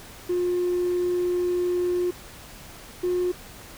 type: tone pair in turn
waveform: triangle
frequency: 356.2 / 358.9 Hz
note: F4 / F4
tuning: +34 / +47 cents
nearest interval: unison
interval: 13 cents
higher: second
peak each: -18 / -18 dBFS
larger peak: neither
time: 0.29-2.11 / 3.03-3.32 s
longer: first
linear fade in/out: 10 ms
effects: tanh soft clip ceiling -18 dBFS + pink hiss -44 dBFS RMS until 3.77 s